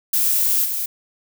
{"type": "noise with level steps", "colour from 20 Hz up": "violet", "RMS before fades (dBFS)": [-18, -24], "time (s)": [0.13, 0.86], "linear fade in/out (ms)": 5, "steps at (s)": 0.64, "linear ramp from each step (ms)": 20, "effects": []}